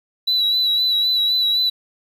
triangle tone with vibrato, 3941 Hz, B7, 4 cents flat, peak -13 dBFS, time 0.27-1.7 s, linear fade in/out 10 ms, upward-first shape sine, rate 3.9 Hz, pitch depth 33 cents each way, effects tanh soft clip ceiling -11 dBFS + 8-bit

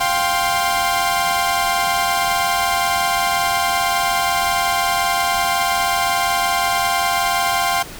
sawtooth chord, F suspended second, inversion none, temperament equal with one note detuned, 698.5 / 784 / 1052.6 Hz, F5 / G5 / C6, 0 / 0 / +10 cents, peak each -17 dBFS, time 0-7.83 s, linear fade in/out 10 ms, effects pink hiss -35 dBFS RMS until 7.99 s

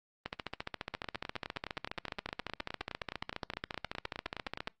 two click trains, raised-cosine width 0.3 ms, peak -22 / -20 dBFS, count 37 / 65, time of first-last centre 0.94-4.678 / 0.26-4.674 s, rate 9.63 / 14.5 Hz, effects noise-tail reverb RT60 0.2 s tail -24 dB re dry + Opus 24 kbps

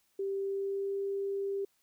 sine tone with pitch glide, 392 to 395.4 Hz, G4 to G4, 0 to +15 cents, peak -31 dBFS, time 0.19-1.65 s, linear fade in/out 5 ms, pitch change +15 cents, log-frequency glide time 0.36-0.98 s, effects white hiss -73 dBFS RMS until 1.82 s

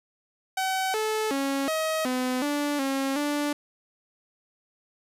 sawtooth tone with pitch steps, 759 / 434 / 274.8 / 634 / 253.7 / 291 / 271 / 292.3 Hz, F#5 / A4 / C#4 / D#5 / B3 / D4 / C#4 / D4, +44 / -24 / -15 / +32 / +47 / -16 / -39 / -8 cents, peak -21 dBFS, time 0.57-3.53 s, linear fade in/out 5 ms, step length 370 ms, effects resampled to 32000 Hz + 9-bit

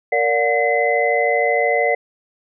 sine tone cluster, 464 / 577 / 723 / 2037 Hz, A#4 / D5 / F#5 / C7, -8 / -31 / -40 / -47 cents, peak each -20 dBFS, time 0.12-1.95 s, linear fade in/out 5 ms, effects none

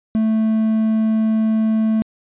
triangle tone with quantisation, 220 Hz, A3, in tune, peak -12 dBFS, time 0.15-2.02 s, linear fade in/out 0 ms, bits 7, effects resampled to 8000 Hz

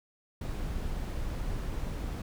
brown noise, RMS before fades -34 dBFS, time 0.41-2.22 s, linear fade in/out 5 ms, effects none

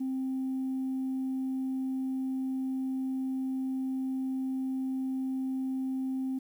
sine tone, 262.8 Hz, C4, 8 cents sharp, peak -28 dBFS, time 0-6.39 s, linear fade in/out 10 ms, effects tanh soft clip ceiling -27 dBFS + 10-bit

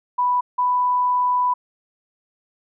sine tone pair in turn, 987.8 / 991.7 Hz, B5 / B5, 0 / +7 cents, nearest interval unison, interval 7 cents, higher second, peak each -16 dBFS, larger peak neither, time 0.18-0.41 / 0.58-1.54 s, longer second, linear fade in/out 10 ms, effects none

